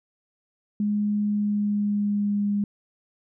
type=tone with pitch glide; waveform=sine; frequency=207.7 to 204 Hz; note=G#3 to G#3; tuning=0 to -31 cents; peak=-21 dBFS; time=0.8-2.64 s; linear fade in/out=2 ms; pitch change=-31 cents; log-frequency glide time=1.24-2.49 s; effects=none